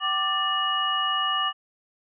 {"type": "tone cluster", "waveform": "sine", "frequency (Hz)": [764, 1181, 1773, 2900], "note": ["G5", "D6", "A6", "F#7"], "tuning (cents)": [-45, 9, 13, -35], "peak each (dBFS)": [-34, -25, -32, -26], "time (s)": [0, 1.53], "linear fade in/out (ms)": 50, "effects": []}